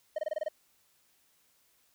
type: tone bursts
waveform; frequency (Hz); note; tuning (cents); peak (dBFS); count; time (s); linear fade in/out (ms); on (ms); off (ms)
triangle; 620; D#5; -6; -27; 7; 0.16-0.485; 5; 25; 25
effects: white hiss -69 dBFS RMS until 1.94 s